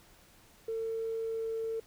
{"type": "tone with tanh clipping", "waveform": "triangle", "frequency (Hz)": 450.1, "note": "A4", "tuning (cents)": 39, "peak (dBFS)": -32, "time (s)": [0.68, 1.8], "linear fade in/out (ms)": 5, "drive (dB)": 4, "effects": ["pink hiss -60 dBFS RMS until 1.86 s"]}